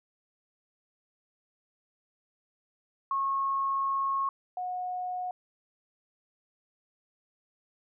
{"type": "tone pair in turn", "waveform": "sine", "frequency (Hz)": [1091, 728.2], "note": ["C#6", "F#5"], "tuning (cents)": [-28, -28], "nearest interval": "perfect fifth", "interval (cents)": 700, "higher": "first", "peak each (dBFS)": [-26, -31], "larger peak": "first", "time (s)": [[3.11, 4.29], [4.57, 5.31]], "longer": "first", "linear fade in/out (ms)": 2, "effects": []}